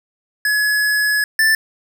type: tone pair in turn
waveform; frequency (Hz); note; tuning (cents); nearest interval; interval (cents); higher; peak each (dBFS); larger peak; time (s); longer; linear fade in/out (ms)
square; 1695 / 1764.1; G#6 / A6; +35 / +4; minor second; 69; second; -15 / -12; second; 0.45-1.24 / 1.39-1.55; first; 2
effects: none